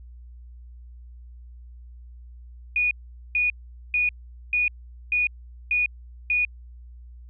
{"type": "tone bursts", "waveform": "sine", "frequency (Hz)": 2460, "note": "D#7", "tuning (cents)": -20, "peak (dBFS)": -19, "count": 7, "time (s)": [2.76, 6.45], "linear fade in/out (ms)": 2, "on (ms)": 150, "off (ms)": 440, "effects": ["added 60 Hz sine -41 dBFS peak until 7.29 s"]}